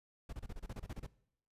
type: noise bursts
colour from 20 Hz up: brown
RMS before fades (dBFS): -43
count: 12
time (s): 0.29-1.065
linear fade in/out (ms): 5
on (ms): 38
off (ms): 29
effects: noise-tail reverb RT60 0.7 s tail -20 dB re dry + resampled to 32000 Hz